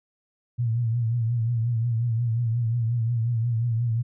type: tone with vibrato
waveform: sine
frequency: 116.54 Hz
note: A#2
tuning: in tune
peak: -21 dBFS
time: 0.58-4.03 s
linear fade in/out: 20 ms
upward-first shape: triangle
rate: 5.6 Hz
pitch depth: 91 cents each way
effects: none